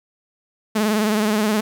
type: tone with vibrato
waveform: sawtooth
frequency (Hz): 213.4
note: G#3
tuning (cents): +47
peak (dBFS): -13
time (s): 0.75-1.61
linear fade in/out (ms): 10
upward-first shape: sine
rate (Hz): 19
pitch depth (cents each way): 59
effects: 9-bit